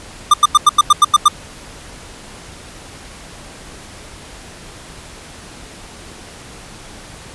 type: tone bursts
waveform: square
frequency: 1197 Hz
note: D6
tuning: 33 cents sharp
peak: -5 dBFS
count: 9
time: 0.31-1.283 s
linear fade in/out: 5 ms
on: 29 ms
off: 89 ms
effects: pink hiss -36 dBFS RMS until 7.34 s + resampled to 24000 Hz

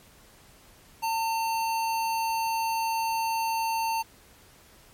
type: tone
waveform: square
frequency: 900 Hz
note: A5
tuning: 39 cents sharp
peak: -26 dBFS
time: 1.02-4.03 s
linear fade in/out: 20 ms
effects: pink hiss -55 dBFS RMS until 4.93 s + MP3 64 kbps

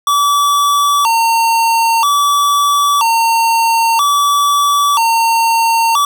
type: tone with vibrato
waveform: square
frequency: 1025 Hz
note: C6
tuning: 36 cents flat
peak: -10 dBFS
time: 0.07-6.05 s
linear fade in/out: 2 ms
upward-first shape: square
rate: 0.51 Hz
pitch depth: 200 cents each way
effects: none

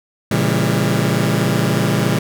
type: chord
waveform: sawtooth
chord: A# diminished seventh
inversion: none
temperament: just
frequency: 116.54 / 139.85 / 167.82 / 201.4 Hz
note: A#2 / C#3 / E3 / G3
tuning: 0 / +16 / +31 / +47 cents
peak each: -16 dBFS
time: 0.31-2.19 s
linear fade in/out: 5 ms
effects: none

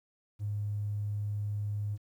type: tone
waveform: triangle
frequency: 103.6 Hz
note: G#2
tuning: 4 cents flat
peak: -27 dBFS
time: 0.39-1.98 s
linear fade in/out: 50 ms
effects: tanh soft clip ceiling -29 dBFS + 11-bit

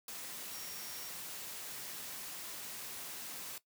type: tone in noise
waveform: sine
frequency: 5588 Hz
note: F8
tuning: in tune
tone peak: -51 dBFS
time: 0.53-1.09 s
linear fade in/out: 2 ms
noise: white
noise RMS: -45 dBFS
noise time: 0.08-3.58 s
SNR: -9 dB
effects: noise-tail reverb RT60 0.1 s tail -17 dB re dry + high-pass 100 Hz 12 dB/octave

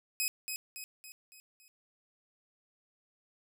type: tone with echo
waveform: 10% pulse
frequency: 2532 Hz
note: D#7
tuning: 30 cents sharp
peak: -21 dBFS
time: 0.2-0.28 s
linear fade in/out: 0 ms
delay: 280 ms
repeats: 5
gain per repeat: -6 dB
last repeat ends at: 1.68 s
effects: none

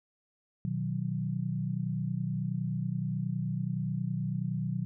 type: chord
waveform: sine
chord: B major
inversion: none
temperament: equal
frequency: 123.47 / 155.56 / 185 Hz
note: B2 / D#3 / F#3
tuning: 0 / 0 / 0 cents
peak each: -34 dBFS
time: 0.65-4.85 s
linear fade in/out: 0 ms
effects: none

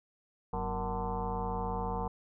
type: tone with frequency modulation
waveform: sine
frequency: 466.2 Hz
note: A#4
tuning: in tune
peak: -31 dBFS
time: 0.53-2.08 s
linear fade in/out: 5 ms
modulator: 141 Hz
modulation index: 4
effects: none

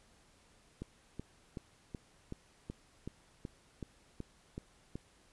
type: click train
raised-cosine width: 3 ms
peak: -28 dBFS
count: 12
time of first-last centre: 0.82-4.955 s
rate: 2.66 Hz
effects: pink hiss -66 dBFS RMS until 5.32 s + resampled to 24000 Hz

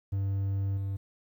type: tone with level steps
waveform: triangle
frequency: 98 Hz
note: G2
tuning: in tune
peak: -25 / -28 dBFS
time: 0.12-0.97 s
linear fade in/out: 10 ms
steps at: 0.77 s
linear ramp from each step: 5 ms
effects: 11-bit

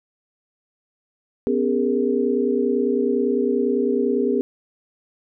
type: tone cluster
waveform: sine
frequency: 250.3 / 280.3 / 406.6 / 464.4 Hz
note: B3 / C#4 / G#4 / A#4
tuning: +23 / +19 / -37 / -7 cents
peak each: -22 / -26 / -21 / -25 dBFS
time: 1.47-4.41 s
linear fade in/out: 0 ms
effects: none

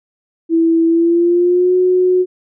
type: tone with pitch glide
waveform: sine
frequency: 329.6 to 365.7 Hz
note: E4 to F#4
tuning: 0 to -20 cents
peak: -9 dBFS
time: 0.49-2.26 s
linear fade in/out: 50 ms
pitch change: +180 cents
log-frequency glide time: 0.86-1.75 s
effects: none

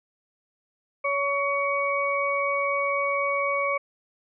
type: harmonic tone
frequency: 562 Hz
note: C#5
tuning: 24 cents sharp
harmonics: 1 / 2 / 4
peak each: -27 / -27 / -27 dBFS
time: 1.04-3.78 s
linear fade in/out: 10 ms
effects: none

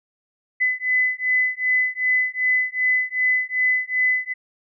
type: beating tone pair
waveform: sine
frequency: 2010 / 2012.6 Hz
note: B6 / B6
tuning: +30 / +32 cents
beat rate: 2.6 Hz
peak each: -21 dBFS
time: 0.6-4.34 s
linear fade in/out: 20 ms
effects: none

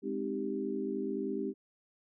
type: chord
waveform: sine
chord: Ab major seventh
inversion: none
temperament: equal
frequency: 207.7 / 261.6 / 311.1 / 392 Hz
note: Ab3 / C4 / Eb4 / G4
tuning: 0 / 0 / 0 / 0 cents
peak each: -39 / -38 / -39 / -36 dBFS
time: 0.02-1.54 s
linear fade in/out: 50 ms
effects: none

